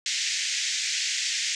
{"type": "band-pass noise", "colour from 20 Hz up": "white", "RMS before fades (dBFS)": -28, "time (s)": [0.06, 1.55], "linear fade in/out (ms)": 2, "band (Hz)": [1800, 7200], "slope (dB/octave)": 48, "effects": []}